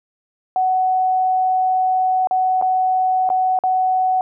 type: tone with dropouts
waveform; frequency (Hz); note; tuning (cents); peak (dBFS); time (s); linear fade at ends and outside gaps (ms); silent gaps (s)
sine; 746; F#5; +14; -14; 0.56-4.21; 1; 2.272-2.31 / 2.614-2.623 / 3.291-3.301 / 3.589-3.637
effects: none